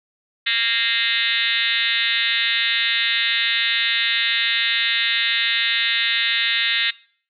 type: tone with frequency modulation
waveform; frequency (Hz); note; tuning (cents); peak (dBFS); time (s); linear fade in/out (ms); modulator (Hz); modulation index
sine; 2794; F7; 0; -17; 0.46-6.91; 10; 235; 4.8
effects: noise-tail reverb RT60 0.5 s tail -21 dB re dry